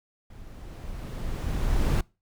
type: noise with level ramp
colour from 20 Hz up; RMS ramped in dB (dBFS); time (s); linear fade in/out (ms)
brown; -45 to -21; 0.3-2.01; 5
effects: noise-tail reverb RT60 0.3 s tail -25 dB re dry